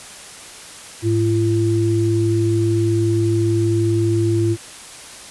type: tone pair together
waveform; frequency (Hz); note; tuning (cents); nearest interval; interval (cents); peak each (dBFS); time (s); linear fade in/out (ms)
sine; 106.98 / 339.9; A2 / F4; -48 / -47; octave + minor sixth; 2001; -17; 1.02-4.57; 50
effects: white hiss -37 dBFS RMS until 5.3 s + resampled to 24000 Hz